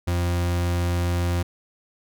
40% pulse tone, 87.31 Hz, F2, in tune, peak -20 dBFS, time 0.07-1.43 s, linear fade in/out 10 ms, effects none

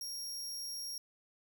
sawtooth tone, 5588 Hz, F8, in tune, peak -37 dBFS, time 0.01-0.98 s, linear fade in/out 2 ms, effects none

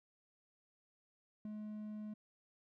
triangle tone with ADSR envelope, 212.4 Hz, G#3, 39 cents sharp, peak -38 dBFS, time 1.45-2.14 s, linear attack 3 ms, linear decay 9 ms, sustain -3 dB, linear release 8 ms, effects none

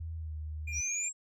sine tone with pitch glide, 81.3 to 77 Hz, E2 to D#2, -23 to -17 cents, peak -36 dBFS, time 0-0.81 s, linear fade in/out 10 ms, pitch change -94 cents, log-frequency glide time 0.16-0.34 s
triangle tone, 2400 Hz, D7, 37 cents sharp, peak -36 dBFS, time 0.67-1.09 s, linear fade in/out 10 ms
sine exponential sweep, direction up, 5588 to 7680 Hz, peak -32 dBFS, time 0.72-1.13 s, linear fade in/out 50 ms
effects none

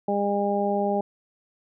harmonic tone, 202.2 Hz, G#3, 46 cents flat, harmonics 1 / 2 / 3 / 4, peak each -27 / -27 / -27 / -27 dBFS, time 0.08-1.01 s, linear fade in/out 5 ms, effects none

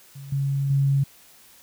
sine tone with level steps, 138.4 Hz, C#3, 2 cents flat, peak -36 / -21 / -17 dBFS, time 0.15-1.04 s, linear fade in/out 10 ms, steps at 0.32 / 0.7 s, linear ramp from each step 5 ms, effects white hiss -52 dBFS RMS until 1.62 s

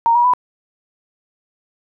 sine tone with pitch steps, 927 / 959.7 / 993.5 Hz, A#5 / B5 / B5, -10 / -50 / +10 cents, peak -10 dBFS, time 0.06-0.336 s, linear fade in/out 0 ms, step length 92 ms, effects none

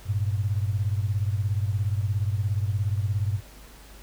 sine beating tone pair, 98 / 115 Hz, G2 / A#2, 0 / -23 cents, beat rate 17 Hz, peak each -24 / -28 dBFS, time 0.05-3.41 s, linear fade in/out 50 ms, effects added 50 Hz sine -47 dBFS peak until 4.02 s + pink hiss -50 dBFS RMS until 4.02 s

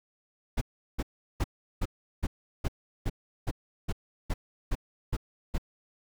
brown noise bursts, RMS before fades -27 dBFS, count 13, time 0.57-5.582 s, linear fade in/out 10 ms, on 44 ms, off 370 ms, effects none

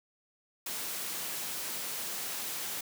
white high-pass noise, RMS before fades -37 dBFS, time 0.66-2.81 s, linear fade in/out 5 ms, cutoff 140 Hz, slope 12 dB/octave, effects none

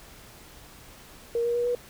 sine tone with pitch steps, 468.8 / 474.5 / 480.3 / 486.2 Hz, A#4 / A#4 / B4 / B4, +10 / +31 / -48 / -27 cents, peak -23 dBFS, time 1.35-1.75 s, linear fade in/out 2 ms, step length 100 ms, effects pink hiss -49 dBFS RMS until 1.89 s

